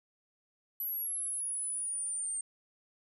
sine exponential sweep, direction down, 11840 to 8660 Hz, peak -33 dBFS, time 0.8-2.41 s, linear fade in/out 2 ms, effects none

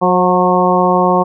harmonic tone with a mistuned harmonic, 181.6 Hz, F#3, 32 cents flat, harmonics 1 / 2 / 3 / 4 / 5 / 6, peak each -16 / -16 / -16 / -16 / -16 / -16 dBFS, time 0.01-1.24 s, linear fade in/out 20 ms, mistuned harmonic 3, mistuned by -24 cents, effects none

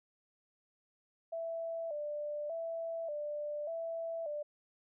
sine tone with vibrato, 626 Hz, D#5, 10 cents sharp, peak -36 dBFS, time 1.32-4.43 s, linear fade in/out 10 ms, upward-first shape square, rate 0.85 Hz, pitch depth 96 cents each way, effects none

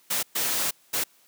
white noise bursts at uneven times, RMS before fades -26 dBFS, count 3, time 0.1-0.23 / 0.35-0.71 / 0.93-1.04 s, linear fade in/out 10 ms, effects white hiss -60 dBFS RMS until 1.27 s + high-pass 150 Hz 12 dB/octave

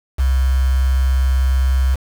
sine tone with quantisation, 65.41 Hz, C2, in tune, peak -12 dBFS, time 0.18-1.96 s, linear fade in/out 20 ms, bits 5, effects none

